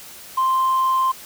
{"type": "tone", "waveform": "sine", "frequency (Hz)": 1046.5, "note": "C6", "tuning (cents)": 0, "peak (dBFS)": -14, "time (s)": [0.37, 1.12], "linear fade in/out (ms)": 10, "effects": ["tanh soft clip ceiling -13 dBFS", "white hiss -40 dBFS RMS until 1.25 s"]}